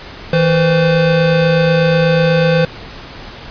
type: tone pair together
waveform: square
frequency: 161.27 / 512 Hz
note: E3 / C5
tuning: -38 / -38 cents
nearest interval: octave + minor sixth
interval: 2000 cents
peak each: -13 dBFS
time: 0.33-2.65 s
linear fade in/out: 2 ms
effects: pink hiss -32 dBFS RMS until 3.5 s + resampled to 11025 Hz